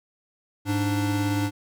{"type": "tone pair together", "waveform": "square", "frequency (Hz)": [103.84, 293.7], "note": ["G#2", "D4"], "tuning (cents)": [0, 0], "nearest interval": "octave + tritone", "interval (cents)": 1800, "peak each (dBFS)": -26, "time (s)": [0.65, 1.51], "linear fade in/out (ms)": 50, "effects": []}